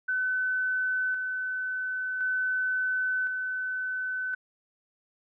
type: tone with tremolo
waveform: sine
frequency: 1512 Hz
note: F#6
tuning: 37 cents sharp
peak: -25 dBFS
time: 0.08-4.35 s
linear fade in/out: 10 ms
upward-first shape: square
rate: 0.47 Hz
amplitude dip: 35%
effects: none